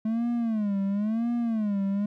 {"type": "tone with vibrato", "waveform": "triangle", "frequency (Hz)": 216.1, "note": "A3", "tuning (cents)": -31, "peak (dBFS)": -22, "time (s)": [0.05, 2.06], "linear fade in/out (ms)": 5, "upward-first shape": "sine", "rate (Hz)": 0.97, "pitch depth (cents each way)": 170, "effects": []}